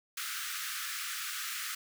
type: high-pass noise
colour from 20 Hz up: pink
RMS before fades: -38 dBFS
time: 0.17-1.75 s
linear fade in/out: 5 ms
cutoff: 1200 Hz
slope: 96 dB/octave
effects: none